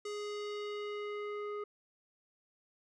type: tone with low-pass filter sweep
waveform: square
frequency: 415.3 Hz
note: G#4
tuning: in tune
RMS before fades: -40 dBFS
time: 0.05-1.64 s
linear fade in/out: 5 ms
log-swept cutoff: 6900 to 1400 Hz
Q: 1.4
effects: none